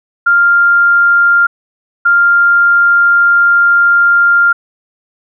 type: tone bursts at uneven times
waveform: sine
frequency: 1396.9 Hz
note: F6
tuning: in tune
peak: -5 dBFS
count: 2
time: 0.26-1.47 / 2.05-4.53 s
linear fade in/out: 10 ms
effects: none